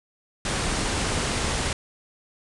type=low-pass noise; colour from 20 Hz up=pink; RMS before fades=-26 dBFS; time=0.45-1.73 s; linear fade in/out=2 ms; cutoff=10000 Hz; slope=96 dB/octave; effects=none